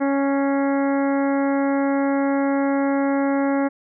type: harmonic tone with a mistuned harmonic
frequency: 277.2 Hz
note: C#4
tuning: in tune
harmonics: 1 / 2 / 3 / 4 / 5 / 6 / 7 / 8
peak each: -19 / -24 / -28 / -34 / -34 / -36 / -38 / -40 dBFS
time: 0-3.69 s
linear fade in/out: 20 ms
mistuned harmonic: 8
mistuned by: -55 cents
effects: none